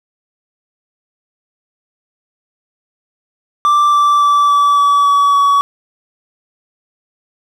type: tone with pitch steps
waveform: triangle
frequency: 1174.7 / 1167.3 / 1159.9 / 1152.5 / 1145.2 / 1138 / 1130.8 Hz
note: D6 / D6 / D6 / D6 / D6 / C#6 / C#6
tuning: 0 / -11 / -22 / -33 / -44 / +45 / +34 cents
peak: -6 dBFS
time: 3.65-5.61 s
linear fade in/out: 0 ms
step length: 280 ms
effects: none